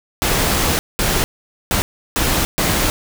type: noise bursts at uneven times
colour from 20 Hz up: pink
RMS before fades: -17 dBFS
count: 5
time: 0.22-0.79 / 0.99-1.24 / 1.71-1.82 / 2.16-2.45 / 2.58-2.9 s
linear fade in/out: 0 ms
effects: none

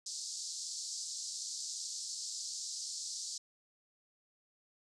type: band-pass noise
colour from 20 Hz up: pink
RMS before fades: -42 dBFS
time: 0.06-3.38 s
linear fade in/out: 5 ms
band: 4400 to 8100 Hz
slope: 48 dB/octave
effects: none

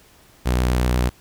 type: tone with vibrato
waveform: sawtooth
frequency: 61.74 Hz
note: B1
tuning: in tune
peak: -13 dBFS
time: 0.45-1.1 s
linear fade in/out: 20 ms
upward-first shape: sine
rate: 8.2 Hz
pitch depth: 20 cents each way
effects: pink hiss -52 dBFS RMS until 1.2 s

